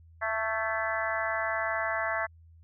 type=harmonic tone with a mistuned harmonic; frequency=221.9 Hz; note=A3; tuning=15 cents sharp; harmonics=3 / 4 / 5 / 6 / 7 / 8 / 9; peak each=-33 / -37 / -36 / -37 / -37 / -34 / -36 dBFS; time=0.21-2.27 s; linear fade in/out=20 ms; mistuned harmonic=8; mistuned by=-41 cents; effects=added 82 Hz sine -52 dBFS peak until 2.63 s